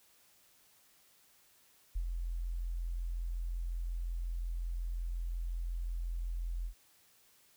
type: tone with ADSR envelope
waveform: sine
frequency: 42.77 Hz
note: F1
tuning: 35 cents flat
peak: -30 dBFS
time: 1.95-6.74 s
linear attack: 13 ms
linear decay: 65 ms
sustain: -4 dB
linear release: 87 ms
effects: white hiss -66 dBFS RMS until 7.56 s